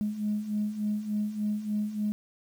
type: beating tone pair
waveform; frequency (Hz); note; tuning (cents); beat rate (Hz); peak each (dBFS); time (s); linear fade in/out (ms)
sine; 207.7 / 211.1; G#3 / G#3; 0 / +29; 3.4; -33 / -28; 0.01-2.12; 0
effects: tanh soft clip ceiling -21 dBFS + 9-bit